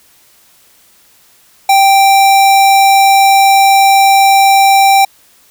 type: tone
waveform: square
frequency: 784 Hz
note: G5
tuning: in tune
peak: -5 dBFS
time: 1.69-5.05 s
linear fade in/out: 5 ms
effects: white hiss -47 dBFS RMS until 5.5 s